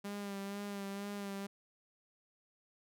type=tone with vibrato; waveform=sawtooth; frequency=200.3 Hz; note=G3; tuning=38 cents sharp; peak=-36 dBFS; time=0.04-1.47 s; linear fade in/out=10 ms; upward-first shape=sine; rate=2.1 Hz; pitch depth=29 cents each way; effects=none